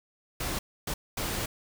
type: noise bursts at uneven times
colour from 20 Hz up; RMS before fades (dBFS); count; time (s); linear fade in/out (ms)
pink; -32; 3; 0.4-0.59 / 0.87-0.94 / 1.17-1.46; 5
effects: none